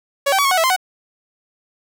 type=tone with pitch steps; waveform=sawtooth; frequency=561 / 774 / 1134 / 1094 / 740 / 653 / 1043 / 745 Hz; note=C#5 / G5 / C#6 / C#6 / F#5 / E5 / C6 / F#5; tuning=+21 / -22 / +39 / -23 / 0 / -17 / -6 / +12 cents; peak=-10 dBFS; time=0.26-0.764 s; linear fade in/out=10 ms; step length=63 ms; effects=none